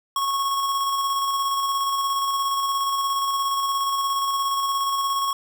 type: tone with tremolo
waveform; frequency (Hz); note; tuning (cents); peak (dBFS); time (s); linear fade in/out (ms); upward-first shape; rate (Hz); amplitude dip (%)
square; 1100; C#6; -14; -21; 0.16-5.33; 2; square; 17; 25
effects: none